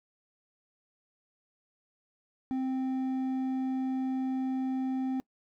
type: tone with hard clipping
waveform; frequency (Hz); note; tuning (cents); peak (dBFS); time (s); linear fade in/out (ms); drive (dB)
sine; 261.4; C4; -1; -30; 2.51-5.2; 0; 5
effects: noise-tail reverb RT60 0.1 s tail -23 dB re dry